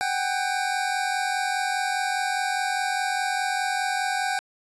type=tone pair together; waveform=25% pulse; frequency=753 / 797.9 Hz; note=F#5 / G5; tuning=+30 / +30 cents; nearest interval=minor second; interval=100 cents; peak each=-23 dBFS; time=0.01-4.39 s; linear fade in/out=0 ms; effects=resampled to 24000 Hz